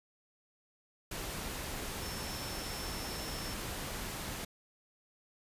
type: tone in noise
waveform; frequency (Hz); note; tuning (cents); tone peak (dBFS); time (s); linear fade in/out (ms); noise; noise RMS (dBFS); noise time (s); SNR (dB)
sine; 5370; E8; +31; -46; 2.02-3.54; 5; pink; -40; 1.11-4.45; -9
effects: resampled to 32000 Hz